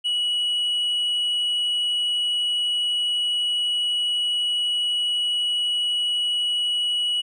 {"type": "tone with tanh clipping", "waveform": "sine", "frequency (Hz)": 2928, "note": "F#7", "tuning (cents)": -19, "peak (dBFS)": -21, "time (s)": [0.04, 7.22], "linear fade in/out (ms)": 20, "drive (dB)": 2, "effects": []}